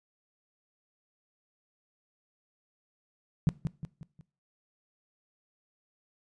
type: tone with echo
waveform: sine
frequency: 155.56 Hz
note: D#3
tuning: in tune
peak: -19 dBFS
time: 3.47-3.49 s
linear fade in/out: 0 ms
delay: 180 ms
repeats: 4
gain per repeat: -7 dB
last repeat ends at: 4.21 s
effects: noise-tail reverb RT60 0.4 s tail -20 dB re dry + resampled to 22050 Hz